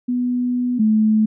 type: tone pair in turn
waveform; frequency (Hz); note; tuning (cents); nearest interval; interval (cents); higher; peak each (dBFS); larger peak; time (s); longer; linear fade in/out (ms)
sine; 246.9 / 216.5; B3 / A3; 0 / -28; major second; 228; first; -17 / -12; second; 0.08-0.79 / 0.79-1.26; first; 10
effects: none